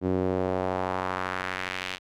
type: tone with band-pass filter sweep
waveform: sawtooth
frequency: 92.6 Hz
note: F#2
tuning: 2 cents sharp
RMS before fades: -29 dBFS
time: 0.01-1.99 s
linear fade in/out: 50 ms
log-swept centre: 320 to 3000 Hz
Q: 1.5
effects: none